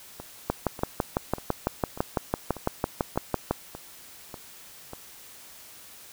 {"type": "two click trains", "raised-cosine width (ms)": 1, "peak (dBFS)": [-23, -9], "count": [9, 19], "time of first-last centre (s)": [[0.2, 4.934], [0.5, 3.51]], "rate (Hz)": [1.69, 5.98], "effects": ["white hiss -48 dBFS RMS until 6.12 s"]}